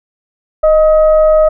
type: tone with frequency modulation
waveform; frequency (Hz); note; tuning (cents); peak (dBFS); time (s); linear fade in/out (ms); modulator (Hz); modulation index
sine; 622.3; D#5; 0; -5; 0.63-1.49; 10; 645; 0.4
effects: none